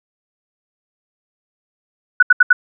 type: tone bursts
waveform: sine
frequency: 1480 Hz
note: F#6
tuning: in tune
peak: -5 dBFS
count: 4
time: 2.2-2.53 s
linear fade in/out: 5 ms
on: 27 ms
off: 74 ms
effects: none